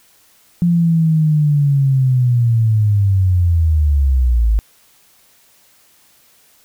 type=linear sweep; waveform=sine; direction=down; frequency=174.61 to 51.8 Hz; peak=-10 dBFS; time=0.62-4.59 s; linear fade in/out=0 ms; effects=white hiss -52 dBFS RMS until 6.64 s